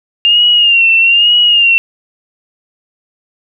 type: tone with vibrato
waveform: sine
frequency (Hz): 2797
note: F7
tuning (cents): +2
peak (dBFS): -5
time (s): 0.25-1.78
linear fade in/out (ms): 0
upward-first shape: sine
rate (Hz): 1.1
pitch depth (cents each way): 70
effects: none